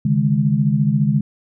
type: chord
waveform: sine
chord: C# suspended second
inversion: none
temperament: equal with one note detuned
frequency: 138.59 / 152.98 / 207.7 Hz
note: C#3 / D#3 / G#3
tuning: 0 / -29 / 0 cents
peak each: -18 dBFS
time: 0.05-1.21 s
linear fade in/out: 5 ms
effects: none